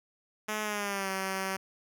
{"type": "tone with pitch glide", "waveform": "5% pulse", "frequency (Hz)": [213.6, 191.4], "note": ["G#3", "G3"], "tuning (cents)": [49, -41], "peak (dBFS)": -20, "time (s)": [0.48, 1.57], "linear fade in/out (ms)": 10, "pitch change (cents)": -190, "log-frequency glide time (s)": [0.62, 1.1], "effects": []}